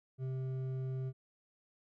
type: tone with hard clipping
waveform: sine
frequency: 130.81 Hz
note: C3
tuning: in tune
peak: -37 dBFS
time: 0.18-1.13 s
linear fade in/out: 50 ms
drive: 7 dB
effects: none